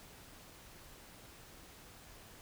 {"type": "silence", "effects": ["pink hiss -56 dBFS RMS until 2.41 s"]}